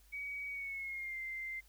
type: tone with pitch glide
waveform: sine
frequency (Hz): 2262 to 2086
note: C#7 to C7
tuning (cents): +34 to -6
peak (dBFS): -39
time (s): 0.12-1.61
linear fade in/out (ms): 20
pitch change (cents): -140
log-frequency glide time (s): 0.48-1.2
effects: added 50 Hz sine -62 dBFS peak until 1.68 s + white hiss -68 dBFS RMS until 1.68 s